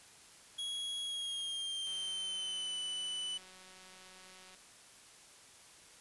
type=tone with pitch glide; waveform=45% pulse; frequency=3319 to 2991 Hz; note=G#7 to F#7; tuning=-2 to +18 cents; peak=-37 dBFS; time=0.58-3.38 s; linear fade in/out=10 ms; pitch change=-180 cents; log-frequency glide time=1.03-2.77 s
type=click train; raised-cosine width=0.2 ms; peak=-40 dBFS; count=499; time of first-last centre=1.87-4.547 s; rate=186 Hz
effects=white hiss -58 dBFS RMS until 6 s + resampled to 24000 Hz